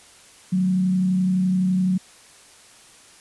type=tone with frequency modulation; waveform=sine; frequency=185 Hz; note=F#3; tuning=in tune; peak=-17 dBFS; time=0.52-1.98 s; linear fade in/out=10 ms; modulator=31.8 Hz; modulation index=0.29; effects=white hiss -49 dBFS RMS until 3.2 s + resampled to 24000 Hz